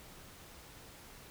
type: silence
effects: pink hiss -54 dBFS RMS until 1.3 s